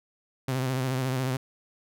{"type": "tone with vibrato", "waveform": "sawtooth", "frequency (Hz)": 130, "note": "C3", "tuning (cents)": -11, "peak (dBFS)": -22, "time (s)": [0.48, 1.37], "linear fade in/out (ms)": 5, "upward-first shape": "sine", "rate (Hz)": 14, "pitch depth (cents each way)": 51, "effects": []}